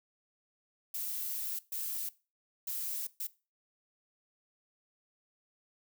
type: noise bursts at uneven times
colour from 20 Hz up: violet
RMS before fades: -37 dBFS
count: 4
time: 0.94-1.59 / 1.72-2.09 / 2.67-3.07 / 3.2-3.27 s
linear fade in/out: 5 ms
effects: noise-tail reverb RT60 0.3 s tail -19 dB re dry